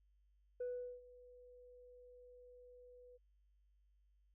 sine tone with ADSR envelope, 493.9 Hz, B4, in tune, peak -37 dBFS, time 0.6-3.18 s, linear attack 8 ms, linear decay 400 ms, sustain -21 dB, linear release 23 ms, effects tanh soft clip ceiling -37 dBFS + added 50 Hz sine -70 dBFS peak until 4.34 s

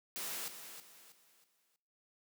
white noise with echo, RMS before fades -41 dBFS, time 0.16-0.48 s, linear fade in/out 0 ms, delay 320 ms, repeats 4, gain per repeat -9 dB, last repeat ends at 1.76 s, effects noise-tail reverb RT60 0.6 s tail -19 dB re dry + high-pass 150 Hz 12 dB/octave

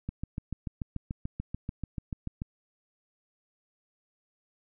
click train, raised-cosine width 5 ms, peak -21 dBFS, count 17, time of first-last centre 0.09-2.419 s, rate 6.87 Hz, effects none

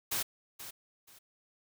white noise with echo, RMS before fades -33 dBFS, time 0.11-0.23 s, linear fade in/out 10 ms, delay 480 ms, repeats 2, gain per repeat -12 dB, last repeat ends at 1.19 s, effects none

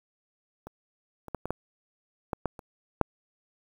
clicks, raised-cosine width 1 ms, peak -27 / -27 / -17 / -19 / -14 / -15 / -13 / -28 / -6 dBFS, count 9, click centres 0.67 / 1.283 / 1.347 / 1.456 / 1.506 / 2.332 / 2.457 / 2.592 / 3.013 s, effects 8-bit

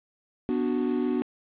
triangle chord, B minor, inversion none, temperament equal, 246.9 / 293.7 / 370 Hz, B3 / D4 / F#4, 0 / 0 / 0 cents, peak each -25 / -27 / -27 dBFS, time 0.49-1.22 s, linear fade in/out 0 ms, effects resampled to 8000 Hz + 8-bit

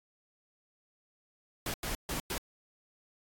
pink noise bursts at uneven times, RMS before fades -35 dBFS, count 4, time 1.66-1.74 / 1.83-1.95 / 2.09-2.2 / 2.3-2.38 s, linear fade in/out 2 ms, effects AAC 64 kbps

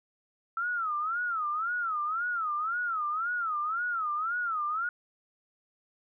sine tone with vibrato, 1318.5 Hz, E6, in tune, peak -28 dBFS, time 0.57-4.89 s, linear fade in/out 2 ms, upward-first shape sine, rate 1.9 Hz, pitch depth 180 cents each way, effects none

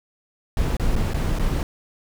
brown noise with dropouts, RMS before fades -21 dBFS, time 0.57-1.63 s, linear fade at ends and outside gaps 1 ms, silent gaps 0.768-0.797 / 0.955-0.962 / 1.135-1.143 / 1.388-1.395 s, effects none

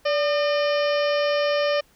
harmonic tone with a mistuned harmonic, 605 Hz, D#5, 49 cents flat, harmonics 1 / 2 / 3 / 4 / 5 / 6 / 7 / 8 / 9, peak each -20 / -30 / -31 / -33 / -33 / -44 / -41 / -38 / -37 dBFS, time 0.05-1.81 s, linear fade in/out 10 ms, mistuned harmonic 1, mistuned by -71 cents, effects pink hiss -59 dBFS RMS until 1.95 s

